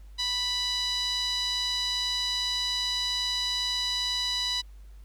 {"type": "tone with band-pass filter", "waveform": "sawtooth", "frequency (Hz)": 987.8, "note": "B5", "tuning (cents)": 0, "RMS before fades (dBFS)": -29, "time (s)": [0.18, 4.62], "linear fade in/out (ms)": 20, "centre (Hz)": 4200, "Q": 4.5, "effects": ["added 50 Hz sine -44 dBFS peak until 5.04 s", "pink hiss -65 dBFS RMS until 5.04 s"]}